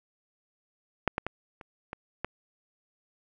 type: clicks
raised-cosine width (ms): 0.5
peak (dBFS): -8 / -13 / -16 / -29 / -21 / -15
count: 6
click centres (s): 1.077 / 1.181 / 1.266 / 1.612 / 1.931 / 2.246
effects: none